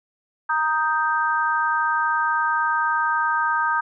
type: chord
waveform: sine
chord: Eb major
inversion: second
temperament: equal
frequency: 932.3 / 1244.5 / 1568 Hz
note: Bb5 / Eb6 / G6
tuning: 0 / 0 / 0 cents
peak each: -23 dBFS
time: 0.49-3.81 s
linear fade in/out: 10 ms
effects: none